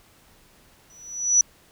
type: tone with exponential growth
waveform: sine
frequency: 5910 Hz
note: F#8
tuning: 3 cents flat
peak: -11 dBFS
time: 0.9-1.41 s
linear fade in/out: 1 ms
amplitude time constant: 110 ms
effects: pink hiss -56 dBFS RMS until 1.71 s